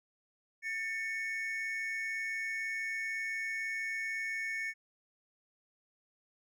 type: tone pair together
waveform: triangle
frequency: 1791 / 2218 Hz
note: A6 / C#7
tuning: +30 / 0 cents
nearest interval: major third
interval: 370 cents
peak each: -36 / -35 dBFS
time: 0.62-4.74 s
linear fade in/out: 50 ms
effects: none